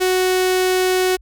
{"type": "tone with notch filter", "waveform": "sawtooth", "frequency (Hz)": 370, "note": "F#4", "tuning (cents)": 0, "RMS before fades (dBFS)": -17, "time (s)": [0, 1.17], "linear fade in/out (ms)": 20, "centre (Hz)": 970, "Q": 1.9, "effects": ["added 50 Hz sine -45 dBFS peak until 1.21 s"]}